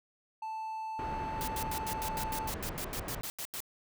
triangle tone, 880 Hz, A5, in tune, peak -34 dBFS, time 0.42-2.5 s, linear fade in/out 5 ms
pink low-pass noise, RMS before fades -40 dBFS, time 0.99-3.21 s, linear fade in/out 0 ms, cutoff 1600 Hz, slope 12 dB/octave
white noise bursts, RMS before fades -39 dBFS, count 15, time 1.41-3.604 s, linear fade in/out 0 ms, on 66 ms, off 86 ms
effects none

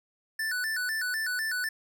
square tone with vibrato, 1620 Hz, G#6, 43 cents flat, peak -29 dBFS, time 0.39-1.69 s, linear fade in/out 5 ms, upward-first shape square, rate 4 Hz, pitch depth 150 cents each way, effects none

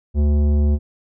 sine tone with tanh clipping, 73.42 Hz, D2, in tune, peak -15 dBFS, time 0.14-0.79 s, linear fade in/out 50 ms, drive 13 dB, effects none

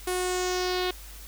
sawtooth tone with low-pass filter sweep, 364.5 Hz, F#4, 26 cents flat, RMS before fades -28 dBFS, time 0.07-0.91 s, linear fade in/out 5 ms, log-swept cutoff 11000 to 3700 Hz, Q 3, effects added 50 Hz sine -43 dBFS peak until 1.27 s + white hiss -47 dBFS RMS until 1.27 s

